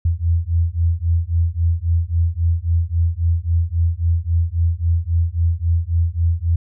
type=beating tone pair; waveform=sine; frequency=82.41 / 86.11 Hz; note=E2 / F2; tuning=0 / -24 cents; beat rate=3.7 Hz; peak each=-18 dBFS; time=0.05-6.56 s; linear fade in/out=5 ms; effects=none